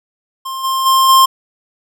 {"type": "tone with level steps", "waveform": "square", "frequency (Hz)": 1058, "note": "C6", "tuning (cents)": 19, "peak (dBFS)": [-22, -15, -9, -6], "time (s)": [0.45, 1.26], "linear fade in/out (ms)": 10, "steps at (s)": [0.63, 0.85, 1.08], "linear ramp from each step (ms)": 20, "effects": []}